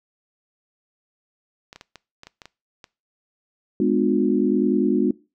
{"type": "clicks", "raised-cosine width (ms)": 0.2, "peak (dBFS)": -23, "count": 9, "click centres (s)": [1.729, 1.76, 1.811, 1.957, 2.234, 2.27, 2.418, 2.456, 2.842]}
{"type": "chord", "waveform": "sine", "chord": "G# diminished seventh", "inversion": "none", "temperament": "just", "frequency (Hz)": [207.7, 249.2, 299, 358.8], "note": ["G#3", "B3", "D4", "F4"], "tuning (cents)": [0, 16, 31, 47], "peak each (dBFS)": -22, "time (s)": [3.8, 5.11], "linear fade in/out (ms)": 2}
{"effects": ["noise-tail reverb RT60 0.3 s tail -22 dB re dry"]}